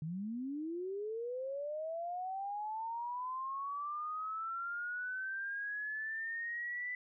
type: linear sweep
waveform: sine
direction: up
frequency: 149 to 1994 Hz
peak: -37 dBFS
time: 0.02-6.95 s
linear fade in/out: 2 ms
effects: none